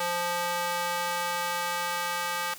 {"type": "tone with high-pass filter sweep", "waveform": "square", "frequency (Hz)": 174.61, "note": "F3", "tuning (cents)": 0, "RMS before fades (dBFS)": -30, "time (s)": [0, 2.54], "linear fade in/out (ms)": 5, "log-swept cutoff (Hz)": [720, 1100], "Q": 1.3, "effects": ["white hiss -45 dBFS RMS until 2.58 s"]}